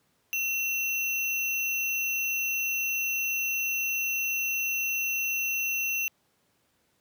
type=tone with sample-and-hold; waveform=sine; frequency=2717 Hz; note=F7; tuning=48 cents flat; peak=-26 dBFS; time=0.33-6.08 s; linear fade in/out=0 ms; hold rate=8820 Hz; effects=pink hiss -70 dBFS RMS until 7 s + high-pass 100 Hz 12 dB/octave